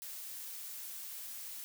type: noise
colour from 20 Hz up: blue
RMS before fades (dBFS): -45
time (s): 0.02-1.64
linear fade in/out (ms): 0
effects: none